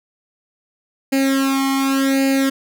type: tone with flanger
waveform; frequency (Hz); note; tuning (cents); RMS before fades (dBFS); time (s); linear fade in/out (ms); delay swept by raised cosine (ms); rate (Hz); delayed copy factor
sawtooth; 270.6; C#4; -42; -17; 1.12-2.5; 10; 0.43 to 0.94; 0.88; +0.9
effects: none

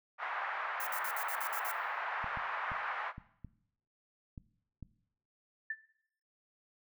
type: band-pass noise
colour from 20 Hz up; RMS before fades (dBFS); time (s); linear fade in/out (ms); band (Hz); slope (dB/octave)
white; -38; 0.18-3.13; 50; 760 to 1700; 24
type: noise bursts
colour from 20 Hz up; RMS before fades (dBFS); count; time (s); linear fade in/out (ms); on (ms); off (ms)
violet; -41; 8; 0.8-1.716; 2; 69; 52
type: clicks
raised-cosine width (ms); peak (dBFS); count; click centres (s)
5; -33; 7; 2.243 / 2.373 / 2.718 / 3.181 / 3.447 / 4.378 / 4.827
type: tone with exponential decay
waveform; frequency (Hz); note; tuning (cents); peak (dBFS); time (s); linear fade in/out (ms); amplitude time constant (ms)
sine; 1766; A6; +6; -31; 5.7-5.8; 5; 20
effects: noise-tail reverb RT60 0.7 s tail -17 dB re dry

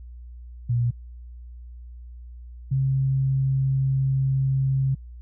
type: tone pair in turn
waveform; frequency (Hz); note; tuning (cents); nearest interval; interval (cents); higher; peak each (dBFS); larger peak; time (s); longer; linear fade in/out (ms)
sine; 120 / 134.31; B2 / C3; -49 / +46; major second; 195; second; -19; neither; 0.69-0.91 / 2.71-4.95; second; 10
effects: added 60 Hz sine -38 dBFS peak until 5.21 s

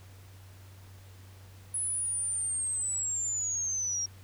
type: linear sweep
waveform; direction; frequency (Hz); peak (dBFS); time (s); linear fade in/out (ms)
sine; down; 10270 to 5588; -29; 1.74-4.06; 5
effects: added 95 Hz sine -49 dBFS peak until 4.23 s + pink hiss -58 dBFS RMS until 4.23 s

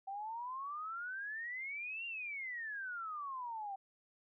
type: exponential two-way sweep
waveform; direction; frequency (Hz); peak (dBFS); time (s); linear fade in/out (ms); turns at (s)
sine; up then down; 767 to 2800 to 767; -40; 0.07-3.76; 10; 2.06
effects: none

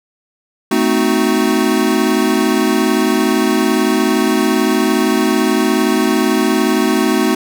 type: chord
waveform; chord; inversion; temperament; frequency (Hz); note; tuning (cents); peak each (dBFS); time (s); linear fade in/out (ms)
square; A diminished seventh; none; equal with one note detuned; 220 / 257.6 / 311.1 / 370; A3 / C4 / Eb4 / Gb4; 0 / -27 / 0 / 0; -18; 0.71-7.35; 5
effects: none

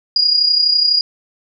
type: tone with amplitude modulation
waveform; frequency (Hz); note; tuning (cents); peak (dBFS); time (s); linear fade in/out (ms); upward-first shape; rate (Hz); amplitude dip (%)
sine; 4869; D#8; -38; -8; 0.16-1.01; 2; sine; 32; 60
effects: none

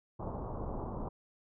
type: low-pass noise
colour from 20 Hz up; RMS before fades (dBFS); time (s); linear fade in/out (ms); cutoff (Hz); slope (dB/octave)
pink; -39; 0.19-1.09; 10; 1100; 48
effects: none

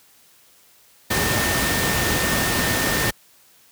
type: tone in noise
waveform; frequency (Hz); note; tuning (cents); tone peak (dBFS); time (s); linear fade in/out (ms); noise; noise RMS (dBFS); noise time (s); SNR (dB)
sine; 1814; A#6; -48; -26; 1.1-3.11; 10; pink; -21; 1.1-3.11; -8
effects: white hiss -54 dBFS RMS until 3.71 s + high-pass 60 Hz 12 dB/octave

